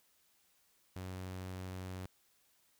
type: tone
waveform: sawtooth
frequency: 92.7 Hz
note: F#2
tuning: 4 cents sharp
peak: -38 dBFS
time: 0.96-2.06 s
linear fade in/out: 0 ms
effects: white hiss -72 dBFS RMS until 2.79 s